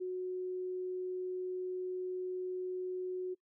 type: tone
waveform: sine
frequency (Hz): 367.2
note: F#4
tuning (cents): -13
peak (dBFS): -35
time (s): 0-3.35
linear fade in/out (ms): 20
effects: noise-tail reverb RT60 0.1 s tail -24 dB re dry

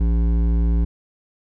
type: tone with hard clipping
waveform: sine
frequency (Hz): 57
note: A#1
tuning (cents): -38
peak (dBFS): -17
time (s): 0-0.85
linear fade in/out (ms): 10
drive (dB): 11
effects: none

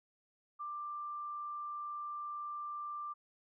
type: tone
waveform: sine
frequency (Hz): 1183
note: D6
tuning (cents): +12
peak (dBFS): -39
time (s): 0.59-3.14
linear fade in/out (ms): 20
effects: none

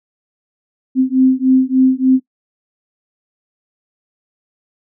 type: beating tone pair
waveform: sine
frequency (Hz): 258.6 / 262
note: C4 / C4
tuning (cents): -20 / +2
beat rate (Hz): 3.4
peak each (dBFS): -12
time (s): 0.95-2.2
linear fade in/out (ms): 50
effects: noise-tail reverb RT60 0.1 s tail -19 dB re dry

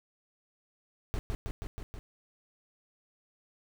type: noise with echo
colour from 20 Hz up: brown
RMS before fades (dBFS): -31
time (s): 1.14-1.19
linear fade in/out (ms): 0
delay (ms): 160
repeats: 5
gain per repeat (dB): -2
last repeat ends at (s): 1.99
effects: none

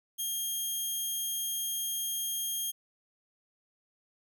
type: tone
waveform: 5% pulse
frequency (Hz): 3225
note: G7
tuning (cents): +48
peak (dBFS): -23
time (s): 0.18-2.72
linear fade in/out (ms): 20
effects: none

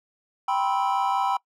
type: chord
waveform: triangle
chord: C major seventh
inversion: second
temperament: just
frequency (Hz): 784.9 / 981.1 / 1046.5 / 1308.1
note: G5 / B5 / C6 / E6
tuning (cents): +2 / -12 / 0 / -14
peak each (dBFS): -23 / -24 / -29 / -29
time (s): 0.48-1.37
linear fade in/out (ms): 5
effects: noise-tail reverb RT60 0.1 s tail -23 dB re dry

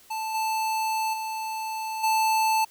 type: tone with level steps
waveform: square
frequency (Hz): 880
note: A5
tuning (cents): 0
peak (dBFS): -29 / -25 / -30 / -21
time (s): 0.1-2.65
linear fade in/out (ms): 10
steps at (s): 0.34 / 1.13 / 2.03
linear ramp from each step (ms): 10
effects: white hiss -55 dBFS RMS until 2.7 s

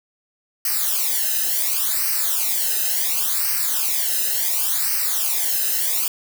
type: noise with flanger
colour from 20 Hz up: blue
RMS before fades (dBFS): -21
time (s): 0.65-6.08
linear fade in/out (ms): 2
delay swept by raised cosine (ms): 0.28 to 0.89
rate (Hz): 0.7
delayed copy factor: -1
effects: none

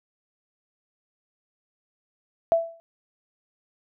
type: tone with exponential decay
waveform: sine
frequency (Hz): 665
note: E5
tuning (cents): +15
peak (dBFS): -13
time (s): 2.52-2.8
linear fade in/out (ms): 0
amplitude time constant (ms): 60
effects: none

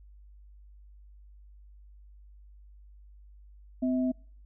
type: tone pair together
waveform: sine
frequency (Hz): 255.4 / 644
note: C4 / E5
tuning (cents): -42 / -41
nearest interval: octave + major third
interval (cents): 1601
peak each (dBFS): -25 / -35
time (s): 3.82-4.12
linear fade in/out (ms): 10
effects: noise-tail reverb RT60 0.5 s tail -26 dB re dry + added 50 Hz sine -50 dBFS peak until 4.45 s

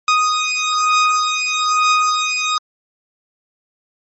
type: beating tone pair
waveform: sawtooth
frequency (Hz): 1244.5 / 1245.6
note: D#6 / D#6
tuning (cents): 0 / +2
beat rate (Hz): 1.1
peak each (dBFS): -13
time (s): 0.08-2.58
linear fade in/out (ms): 2
effects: MP3 32 kbps

